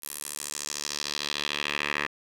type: tone with band-pass filter sweep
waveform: 10% pulse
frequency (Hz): 73.42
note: D2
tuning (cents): 0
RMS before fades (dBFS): -33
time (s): 0.02-2.07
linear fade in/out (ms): 10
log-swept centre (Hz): 12000 to 2000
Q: 2
effects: 9-bit